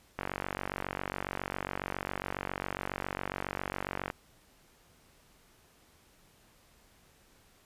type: click train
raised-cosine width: 0.5 ms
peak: -18 dBFS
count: 186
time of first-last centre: 0.19-4.101 s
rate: 47.3 Hz
effects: pink hiss -63 dBFS RMS until 7.65 s + resampled to 32000 Hz